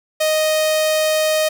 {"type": "tone with notch filter", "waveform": "sawtooth", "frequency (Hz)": 622.3, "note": "D#5", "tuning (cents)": 0, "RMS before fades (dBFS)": -17, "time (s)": [0.2, 1.49], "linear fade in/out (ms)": 10, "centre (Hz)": 1400, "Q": 1.7, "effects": []}